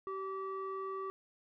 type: tone with low-pass filter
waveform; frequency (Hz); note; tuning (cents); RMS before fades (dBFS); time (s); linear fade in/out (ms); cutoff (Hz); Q
square; 385.4; G4; -29; -40; 0.07-1.1; 0; 1200; 3.1
effects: none